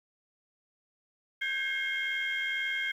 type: tone cluster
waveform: sine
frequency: 1564 / 1646 / 2146 / 3217 Hz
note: G6 / G#6 / C7 / G7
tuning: -4 / -16 / +43 / +44 cents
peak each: -35 / -37 / -31 / -37 dBFS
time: 1.41-2.92 s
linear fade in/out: 10 ms
effects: tanh soft clip ceiling -22 dBFS + 10-bit